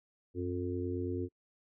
harmonic tone with a mistuned harmonic, 89.1 Hz, F2, 35 cents sharp, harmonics 1 / 3 / 4 / 5, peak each -38 / -38 / -37 / -41 dBFS, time 0.34-1.29 s, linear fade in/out 50 ms, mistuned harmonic 1, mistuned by +80 cents, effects noise-tail reverb RT60 0.1 s tail -24 dB re dry

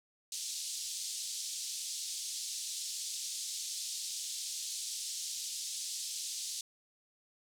white band-pass noise, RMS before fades -40 dBFS, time 0.32-6.61 s, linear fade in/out 2 ms, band 3700 to 8500 Hz, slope 24 dB/octave, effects none

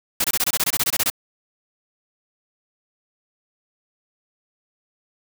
white noise bursts, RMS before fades -20 dBFS, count 14, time 0.2-1.101 s, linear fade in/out 5 ms, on 43 ms, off 23 ms, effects none

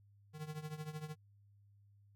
square tone with tremolo, 153.6 Hz, D#3, 22 cents flat, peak -40 dBFS, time 0.33-1.16 s, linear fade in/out 50 ms, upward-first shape triangle, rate 13 Hz, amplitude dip 85%, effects added 101 Hz sine -63 dBFS peak until 2.15 s

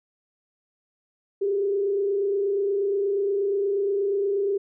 sine tone with frequency modulation, 399.1 Hz, G4, 31 cents sharp, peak -21 dBFS, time 1.41-4.58 s, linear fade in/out 10 ms, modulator 28.4 Hz, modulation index 0.53, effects none

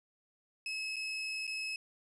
30% pulse tone with dropouts, 2581 Hz, E7, 37 cents flat, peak -33 dBFS, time 0.66-1.76 s, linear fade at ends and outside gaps 2 ms, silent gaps 0.96-0.965 / 1.469-1.476 s, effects resampled to 24000 Hz

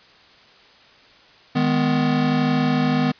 square chord, G# minor, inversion second, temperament just, 155.74 / 207.7 / 249.2 Hz, D#3 / G#3 / B3, +2 / 0 / +16 cents, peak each -23 / -26 / -20 dBFS, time 1.55-3.12 s, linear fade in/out 10 ms, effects white hiss -50 dBFS RMS until 3.19 s + resampled to 11025 Hz

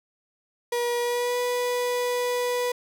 35% pulse tone with pitch glide, 480 to 491.2 Hz, B4 to B4, -49 to -9 cents, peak -22 dBFS, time 0.72-2.72 s, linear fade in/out 5 ms, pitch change +40 cents, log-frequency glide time 1.01-1.38 s, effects none

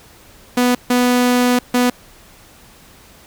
sawtooth tone bursts at uneven times, 246.9 Hz, B3, in tune, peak -8 dBFS, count 3, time 0.57-0.75 / 0.9-1.59 / 1.74-1.9 s, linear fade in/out 5 ms, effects pink hiss -45 dBFS RMS until 3.26 s

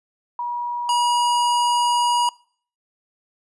sine / square tone pair in turn, 962 / 962 Hz, B5 / B5, -46 / -46 cents, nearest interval unison, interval 0 cents, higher neither, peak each -23 / -17 dBFS, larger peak second, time 0.39-0.89 / 0.89-2.29 s, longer second, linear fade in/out 2 ms, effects noise-tail reverb RT60 0.5 s tail -23 dB re dry + resampled to 24000 Hz

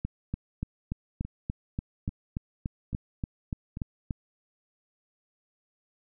two click trains, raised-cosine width 5 ms, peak -24 / -18 dBFS, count 4 / 15, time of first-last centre 1.25-3.771 / 0.05-4.108 s, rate 1.19 / 3.45 Hz, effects none

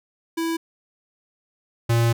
square tone pair in turn, 329.6 / 116.53 Hz, E4 / A#2, 0 / 0 cents, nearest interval octave + tritone, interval 1800 cents, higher first, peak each -23 / -17 dBFS, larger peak second, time 0.37-0.57 / 1.89-2.13 s, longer second, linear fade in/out 10 ms, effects none

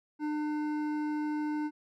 sine tone with hard clipping, 301.1 Hz, D4, 43 cents sharp, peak -32 dBFS, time 0.19-1.71 s, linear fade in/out 50 ms, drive 11 dB, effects none

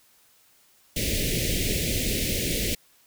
pink band-stop noise, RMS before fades -26 dBFS, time 0.96-2.75 s, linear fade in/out 5 ms, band 570 to 2000 Hz, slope 48 dB/octave, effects white hiss -60 dBFS RMS until 3.06 s

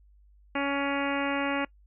harmonic tone with a mistuned harmonic, 280 Hz, C#4, 18 cents sharp, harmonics 1 / 2 / 3 / 4 / 5 / 6 / 7 / 8 / 9 / 10, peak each -30 / -33 / -35 / -36 / -37 / -38 / -38 / -39 / -40 / -40 dBFS, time 0.55-1.65 s, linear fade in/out 5 ms, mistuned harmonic 9, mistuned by -17 cents, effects noise-tail reverb RT60 0.1 s tail -23 dB re dry + added 50 Hz sine -55 dBFS peak until 1.86 s

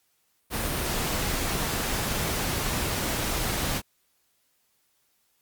pink noise, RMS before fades -28 dBFS, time 0.5-3.82 s, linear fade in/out 50 ms, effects white hiss -70 dBFS RMS until 5.41 s + Opus 48 kbps

